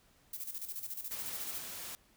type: noise with tremolo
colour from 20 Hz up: violet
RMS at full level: -40 dBFS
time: 0.33-1.6 s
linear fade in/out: 5 ms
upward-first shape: square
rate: 14 Hz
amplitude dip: 65%
type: noise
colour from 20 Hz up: white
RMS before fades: -44 dBFS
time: 1.11-1.95 s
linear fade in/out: 0 ms
effects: pink hiss -67 dBFS RMS until 2.16 s